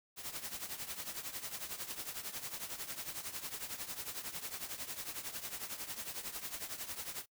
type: noise with tremolo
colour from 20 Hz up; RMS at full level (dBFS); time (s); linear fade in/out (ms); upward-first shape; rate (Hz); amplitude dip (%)
white; -40; 0.16-7.26; 50; triangle; 11; 80
effects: noise-tail reverb RT60 0.1 s tail -24 dB re dry